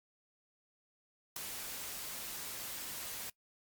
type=noise with ADSR envelope; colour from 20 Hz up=white; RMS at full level=-37 dBFS; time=1.36-3.3 s; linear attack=4 ms; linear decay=5 ms; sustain=-6 dB; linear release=5 ms; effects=noise-tail reverb RT60 0.1 s tail -22 dB re dry + Opus 48 kbps